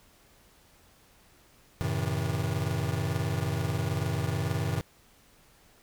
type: chord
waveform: square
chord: F# diminished seventh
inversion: none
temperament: just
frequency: 92.5 / 111 / 133.2 / 159.84 Hz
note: F#2 / A2 / C3 / Eb3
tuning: 0 / +16 / +31 / +47 cents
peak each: -34 dBFS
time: 1.81-4.81 s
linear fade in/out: 0 ms
effects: pink hiss -60 dBFS RMS until 5.82 s